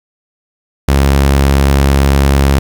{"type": "tone", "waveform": "sawtooth", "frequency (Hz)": 69, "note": "C#2", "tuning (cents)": -7, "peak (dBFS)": -3, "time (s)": [0.88, 2.59], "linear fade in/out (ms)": 5, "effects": ["7-bit"]}